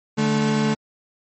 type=tone pair together; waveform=35% pulse; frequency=146.83 / 217.6 Hz; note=D3 / A3; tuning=0 / -19 cents; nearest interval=perfect fifth; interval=681 cents; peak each=-22 / -17 dBFS; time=0.17-0.75 s; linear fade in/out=20 ms; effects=MP3 32 kbps